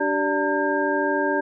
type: tone cluster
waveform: sine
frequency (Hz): 292.2 / 385.4 / 584 / 909 / 1603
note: D4 / G4 / D5 / A#5 / G6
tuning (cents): -9 / -29 / -10 / -44 / +38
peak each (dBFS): -26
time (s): 0-1.41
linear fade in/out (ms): 10
effects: none